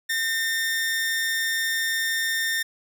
sawtooth tone with amplitude modulation, 1817 Hz, A#6, 45 cents flat, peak -18 dBFS, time 0.09-2.63 s, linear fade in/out 10 ms, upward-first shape sine, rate 254 Hz, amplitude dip 30%, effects none

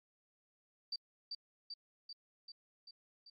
sine tone with echo, 4648 Hz, D8, 19 cents flat, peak -37 dBFS, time 0.92-0.96 s, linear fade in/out 5 ms, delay 390 ms, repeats 6, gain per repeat -3 dB, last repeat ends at 3.3 s, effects AAC 64 kbps

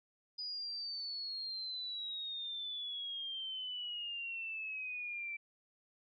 sine exponential sweep, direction down, 4962 to 2327 Hz, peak -39 dBFS, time 0.38-5.37 s, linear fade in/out 10 ms, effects none

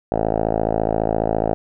5% pulse tone with low-pass filter, 54.6 Hz, A1, 13 cents flat, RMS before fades -20 dBFS, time 0.12-1.54 s, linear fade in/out 0 ms, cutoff 720 Hz, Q 3.1, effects none

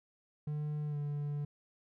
triangle tone with pitch glide, 149.8 to 145.79 Hz, D3 to D3, +35 to -12 cents, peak -32 dBFS, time 0.47-1.45 s, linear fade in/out 5 ms, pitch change -47 cents, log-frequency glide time 0.87-0.97 s, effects none

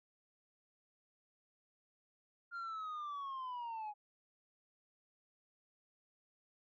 sine linear sweep, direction down, 1407 to 824 Hz, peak -38 dBFS, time 2.51-3.94 s, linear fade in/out 50 ms, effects tanh soft clip ceiling -40 dBFS

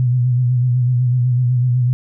sine tone with vibrato, 124.2 Hz, B2, 10 cents sharp, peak -12 dBFS, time 0-1.93 s, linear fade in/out 0 ms, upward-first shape sine, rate 8 Hz, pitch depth 48 cents each way, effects none

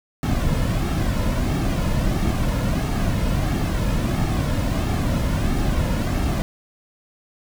brown noise with flanger, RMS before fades -21 dBFS, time 0.23-6.42 s, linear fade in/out 0 ms, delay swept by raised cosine 2 to 2.61 ms, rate 1.5 Hz, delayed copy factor -0.55, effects none

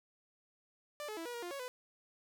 sawtooth tone with pitch steps, 591 / 428.3 / 330 / 483.6 / 473.6 / 351.4 / 555 / 501 Hz, D5 / A4 / E4 / B4 / A#4 / F4 / C#5 / B4, +11 / -47 / +2 / -36 / +27 / +11 / +2 / +25 cents, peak -37 dBFS, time 1-1.68 s, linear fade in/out 0 ms, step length 85 ms, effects none

